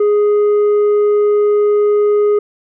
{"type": "tone with tanh clipping", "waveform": "sine", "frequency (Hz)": 415.3, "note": "G#4", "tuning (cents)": 0, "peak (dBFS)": -10, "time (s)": [0, 2.39], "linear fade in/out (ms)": 5, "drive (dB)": 4, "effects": []}